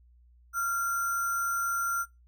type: tone with sample-and-hold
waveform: sine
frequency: 1383 Hz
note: F6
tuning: 17 cents flat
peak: -26 dBFS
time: 0.53-2.06 s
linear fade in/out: 50 ms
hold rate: 7350 Hz
effects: noise-tail reverb RT60 0.2 s tail -20 dB re dry + added 60 Hz sine -56 dBFS peak until 2.27 s